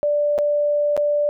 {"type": "tone with dropouts", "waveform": "sine", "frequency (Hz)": 587.3, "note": "D5", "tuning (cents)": 0, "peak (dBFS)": -16, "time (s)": [0.03, 1.29], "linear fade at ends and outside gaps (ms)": 0, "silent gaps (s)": [[0.38, 0.387], [0.966, 0.976]], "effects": []}